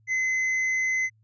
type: tone with tanh clipping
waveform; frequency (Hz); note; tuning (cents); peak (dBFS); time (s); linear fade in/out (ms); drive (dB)
sine; 2045; C7; -40; -24; 0.07-1.1; 50; 7
effects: added 109 Hz sine -59 dBFS peak until 1.23 s + resampled to 16000 Hz

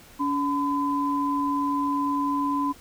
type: tone pair together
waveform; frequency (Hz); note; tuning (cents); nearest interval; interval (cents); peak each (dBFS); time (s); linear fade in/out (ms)
sine; 283.8 / 1012; C#4 / B5; +41 / +42; octave + minor seventh; 2201; -25; 0.19-2.73; 20
effects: pink hiss -50 dBFS RMS until 2.8 s

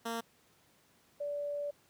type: tone pair in turn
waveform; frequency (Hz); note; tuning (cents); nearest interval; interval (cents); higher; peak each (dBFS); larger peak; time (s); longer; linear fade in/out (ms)
10% pulse / sine; 230 / 579.6; A#3 / D5; -23 / -23; octave + major third; 1600; second; -27 / -34; first; 0.05-0.21 / 1.2-1.71; second; 10
effects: pink hiss -67 dBFS RMS until 1.89 s + high-pass 100 Hz 12 dB/octave

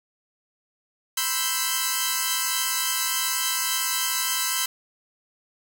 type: chord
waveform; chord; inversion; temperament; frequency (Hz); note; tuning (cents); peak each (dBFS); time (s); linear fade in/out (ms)
5% pulse; C major seventh; third; equal; 987.8 / 1046.5 / 1318.5 / 1568; B5 / C6 / E6 / G6; 0 / 0 / 0 / 0; -17; 1.17-4.66; 5
effects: none

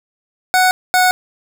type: tone pair in turn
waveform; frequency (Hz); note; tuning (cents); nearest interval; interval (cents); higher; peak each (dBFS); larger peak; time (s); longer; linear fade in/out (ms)
25% pulse; 740 / 735.3; F#5 / F#5; 0 / -11; unison; 11; first; -6; neither; 0.54-0.71 / 0.94-1.11; neither; 0
effects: none

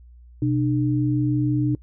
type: tone pair together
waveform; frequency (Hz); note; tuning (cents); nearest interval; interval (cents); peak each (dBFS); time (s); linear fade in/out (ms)
sine; 126.13 / 300; B2 / D4; +37 / +37; octave + minor third; 1500; -21; 0.42-1.75; 2
effects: noise-tail reverb RT60 0.1 s tail -24 dB re dry + added 60 Hz sine -44 dBFS peak until 1.82 s

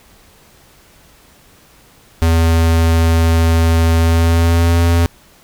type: tone with pitch glide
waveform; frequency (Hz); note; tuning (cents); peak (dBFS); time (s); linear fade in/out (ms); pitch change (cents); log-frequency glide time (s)
square; 82.41 to 84.78; E2 to E2; 0 to +49; -10; 2.22-5.06; 0; +49; 3.97-4.81
effects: pink hiss -47 dBFS RMS until 5.43 s

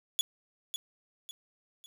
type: tone with echo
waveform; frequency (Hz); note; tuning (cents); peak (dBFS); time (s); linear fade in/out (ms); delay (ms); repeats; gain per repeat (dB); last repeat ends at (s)
sawtooth; 3400; G#7; +40; -22; 0.19-0.21; 0; 550; 3; -8; 1.86
effects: none

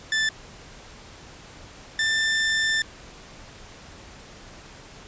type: tone pair in turn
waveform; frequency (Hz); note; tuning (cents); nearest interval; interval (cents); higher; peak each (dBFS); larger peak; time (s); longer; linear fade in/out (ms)
sawtooth; 1760 / 1779.4; A6 / A6; 0 / +19; unison; 19; second; -17; neither; 0.12-0.29 / 1.99-2.82; second; 2
effects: pink hiss -45 dBFS RMS until 5.07 s + resampled to 16000 Hz

